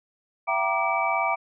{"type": "tone cluster", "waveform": "sine", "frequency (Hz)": [673, 769, 947, 1185, 2301], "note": ["E5", "G5", "A#5", "D6", "D7"], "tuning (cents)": [36, -33, 27, 15, -36], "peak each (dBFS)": -28, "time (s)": [0.47, 1.36], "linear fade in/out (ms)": 20, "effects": []}